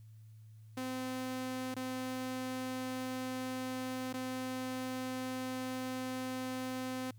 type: tone with dropouts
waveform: sawtooth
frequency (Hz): 257.3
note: C4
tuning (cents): -29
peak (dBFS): -33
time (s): 0.77-7.11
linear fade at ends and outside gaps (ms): 5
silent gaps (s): 1.743-1.763 / 4.129-4.139
effects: added 109 Hz sine -52 dBFS peak until 7.18 s + white hiss -75 dBFS RMS until 7.18 s